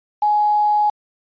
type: tone with quantisation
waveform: sine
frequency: 838 Hz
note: G#5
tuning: 15 cents sharp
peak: -13 dBFS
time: 0.22-0.9 s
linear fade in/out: 5 ms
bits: 6
effects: resampled to 11025 Hz